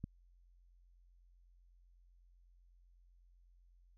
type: click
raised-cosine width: 5 ms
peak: -28 dBFS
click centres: 0.041 s
effects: added 44 Hz sine -63 dBFS peak until 3.97 s